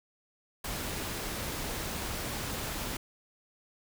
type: noise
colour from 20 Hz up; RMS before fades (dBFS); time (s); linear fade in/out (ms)
pink; -36; 0.64-2.97; 5
effects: none